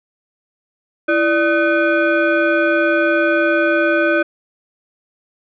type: tone with frequency modulation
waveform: sine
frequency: 590 Hz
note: D5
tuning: 8 cents sharp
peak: -12 dBFS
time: 1.08-4.23 s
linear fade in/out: 10 ms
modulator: 923 Hz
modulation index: 1.4
effects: none